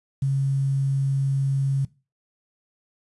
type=tone with quantisation; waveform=sine; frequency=136.6 Hz; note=C#3; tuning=25 cents flat; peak=-19 dBFS; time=0.22-1.85 s; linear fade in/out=5 ms; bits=8; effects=noise-tail reverb RT60 0.3 s tail -20 dB re dry + resampled to 24000 Hz